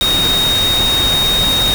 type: tone in noise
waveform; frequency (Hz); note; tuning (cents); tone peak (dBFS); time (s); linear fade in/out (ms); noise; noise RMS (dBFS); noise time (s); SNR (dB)
sine; 3729; A#7; 0; -12; 0.01-1.74; 0; pink; -19; 0.01-1.74; +4
effects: none